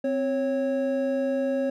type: tone pair together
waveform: triangle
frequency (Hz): 260.6 / 550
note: C4 / C#5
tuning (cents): -7 / -14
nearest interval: octave + minor second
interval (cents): 1293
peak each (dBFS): -25 / -23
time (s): 0.04-1.7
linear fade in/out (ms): 5
effects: none